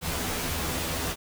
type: noise with comb filter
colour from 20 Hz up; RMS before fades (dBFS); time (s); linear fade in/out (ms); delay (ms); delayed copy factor
pink; -30; 0.01-1.16; 50; 12; +0.85
effects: none